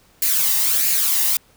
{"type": "noise with flanger", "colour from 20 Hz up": "blue", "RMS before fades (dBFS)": -18, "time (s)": [0.22, 1.37], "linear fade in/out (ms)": 2, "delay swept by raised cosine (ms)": [0.42, 1.08], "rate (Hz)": 1.5, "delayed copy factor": 0.55, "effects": ["pink hiss -55 dBFS RMS until 1.56 s"]}